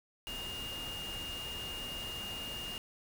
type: tone in noise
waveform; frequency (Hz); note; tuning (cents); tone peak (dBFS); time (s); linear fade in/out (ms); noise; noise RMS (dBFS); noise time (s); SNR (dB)
sine; 2833; F7; +24; -40; 0.27-2.78; 0; pink; -45; 0.27-2.78; +2
effects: none